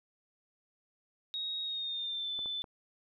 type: tone with pitch glide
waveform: sine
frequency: 3771 to 3518 Hz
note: A#7 to A7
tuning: +19 to -1 cents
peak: -34 dBFS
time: 1.34-2.62 s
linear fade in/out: 0 ms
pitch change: -120 cents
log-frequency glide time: 1.63-2.31 s
type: clicks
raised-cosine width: 1 ms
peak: -35 dBFS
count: 3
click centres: 2.391 / 2.459 / 2.642 s
effects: none